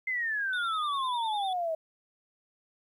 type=exponential sweep; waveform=sine; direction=down; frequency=2092 to 630 Hz; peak=-28 dBFS; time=0.07-1.75 s; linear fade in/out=5 ms
type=tone with vibrato; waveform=triangle; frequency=3520 Hz; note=A7; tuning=in tune; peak=-36 dBFS; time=0.53-1.53 s; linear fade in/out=2 ms; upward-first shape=sine; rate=10 Hz; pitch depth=67 cents each way
effects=11-bit